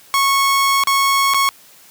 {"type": "tone with dropouts", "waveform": "sawtooth", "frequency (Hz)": 1101, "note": "C#6", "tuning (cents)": -12, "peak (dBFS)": -9, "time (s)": [0.14, 1.49], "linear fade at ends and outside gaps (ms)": 0, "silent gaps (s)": [[0.837, 0.872], [1.337, 1.344]], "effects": ["white hiss -46 dBFS RMS until 1.9 s", "high-pass 80 Hz 12 dB/octave"]}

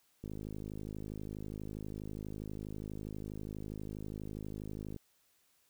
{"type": "click train", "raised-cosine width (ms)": 3, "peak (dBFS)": -30, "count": 248, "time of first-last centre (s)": [0.24, 4.963], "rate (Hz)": 52.3, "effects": ["white hiss -72 dBFS RMS until 5.69 s"]}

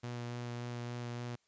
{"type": "tone with vibrato", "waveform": "sawtooth", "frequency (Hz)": 120.6, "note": "B2", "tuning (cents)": -41, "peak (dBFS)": -35, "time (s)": [0.03, 1.36], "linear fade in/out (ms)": 10, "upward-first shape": "sine", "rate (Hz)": 3.5, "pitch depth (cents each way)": 11, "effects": ["white hiss -75 dBFS RMS until 1.47 s", "resampled to 16000 Hz"]}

